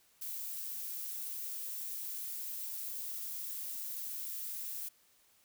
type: noise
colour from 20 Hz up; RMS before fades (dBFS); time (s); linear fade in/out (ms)
violet; -41; 0.21-4.89; 10
effects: white hiss -68 dBFS RMS until 5.44 s